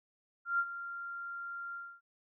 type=tone with ADSR envelope; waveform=sine; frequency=1388 Hz; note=F6; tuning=11 cents flat; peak=-26 dBFS; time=0.45-2.01 s; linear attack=140 ms; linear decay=55 ms; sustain=-13 dB; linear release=270 ms; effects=none